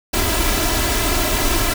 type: noise with comb filter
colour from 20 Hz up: pink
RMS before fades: -18 dBFS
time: 0.13-1.74 s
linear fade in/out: 10 ms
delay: 3 ms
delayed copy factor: +0.85
effects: none